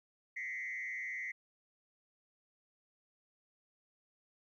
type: tone with frequency modulation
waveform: sine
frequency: 2041 Hz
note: C7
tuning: 44 cents flat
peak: -37 dBFS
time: 0.36-1.32 s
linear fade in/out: 10 ms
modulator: 133 Hz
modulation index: 1
effects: tanh soft clip ceiling -34 dBFS + 13-bit